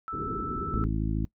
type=tone; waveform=sine; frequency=1318.5 Hz; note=E6; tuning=in tune; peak=-32 dBFS; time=0.08-0.84 s; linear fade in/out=0 ms
type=low-pass noise; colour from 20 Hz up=white; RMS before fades=-35 dBFS; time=0.12-0.88 s; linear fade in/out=20 ms; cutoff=440 Hz; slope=96 dB/octave
type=harmonic tone; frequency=53.7 Hz; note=A1; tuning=41 cents flat; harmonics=1 / 2 / 3 / 4 / 5 / 6; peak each=-29 / -32 / -34 / -35 / -36 / -37 dBFS; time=0.74-1.25 s; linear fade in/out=0 ms
effects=noise-tail reverb RT60 0.1 s tail -20 dB re dry